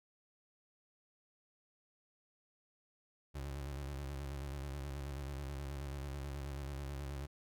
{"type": "tone with vibrato", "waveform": "30% pulse", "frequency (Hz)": 69.5, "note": "C#2", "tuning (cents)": 5, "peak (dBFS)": -38, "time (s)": [3.34, 7.27], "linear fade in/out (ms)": 20, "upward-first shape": "square", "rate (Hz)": 9.3, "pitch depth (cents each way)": 64, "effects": []}